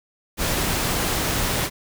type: noise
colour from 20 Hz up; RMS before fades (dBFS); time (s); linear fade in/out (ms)
pink; -23; 0.37-1.7; 50
effects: none